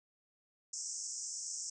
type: band-pass noise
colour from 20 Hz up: pink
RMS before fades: -42 dBFS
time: 0.73-1.7 s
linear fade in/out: 5 ms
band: 5400 to 8100 Hz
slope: 96 dB/octave
effects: none